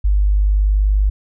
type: tone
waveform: sine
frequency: 50.3 Hz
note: G1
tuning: 45 cents sharp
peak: -11 dBFS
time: 0.04-1.1 s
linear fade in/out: 10 ms
effects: none